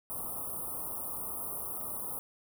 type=band-stop noise; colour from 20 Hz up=white; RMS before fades=-38 dBFS; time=0.1-2.19 s; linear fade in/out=0 ms; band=1300 to 9100 Hz; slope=96 dB/octave; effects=none